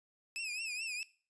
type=tone with vibrato; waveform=sawtooth; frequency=2561 Hz; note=D#7; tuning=49 cents sharp; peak=-34 dBFS; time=0.36-1.03 s; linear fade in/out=0 ms; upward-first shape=triangle; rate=4.7 Hz; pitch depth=130 cents each way; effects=noise-tail reverb RT60 0.4 s tail -19 dB re dry + resampled to 22050 Hz